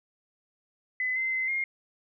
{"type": "tone with pitch steps", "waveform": "sine", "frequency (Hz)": [2017, 2068, 2055, 2130], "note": ["B6", "C7", "C7", "C7"], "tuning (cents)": [36, -21, -32, 30], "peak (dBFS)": -26, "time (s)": [1, 1.64], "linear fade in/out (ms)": 2, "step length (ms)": 160, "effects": []}